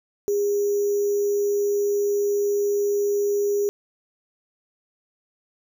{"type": "tone with sample-and-hold", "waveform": "sine", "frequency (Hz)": 407.1, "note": "G#4", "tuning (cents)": -35, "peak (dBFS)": -19, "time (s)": [0.28, 3.69], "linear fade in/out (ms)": 0, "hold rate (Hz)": 6300, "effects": []}